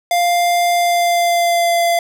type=tone with pitch glide; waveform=square; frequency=698.5 to 685.7 Hz; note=F5 to F5; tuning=0 to -32 cents; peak=-13 dBFS; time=0.11-1.99 s; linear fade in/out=2 ms; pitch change=-32 cents; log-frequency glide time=0.72-1.81 s; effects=none